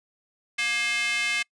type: tone with high-pass filter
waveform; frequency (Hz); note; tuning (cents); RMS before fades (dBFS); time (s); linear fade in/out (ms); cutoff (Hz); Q
square; 236; A#3; +22; -26; 0.58-1.43; 10; 2200; 3.4
effects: noise-tail reverb RT60 0.1 s tail -26 dB re dry + resampled to 22050 Hz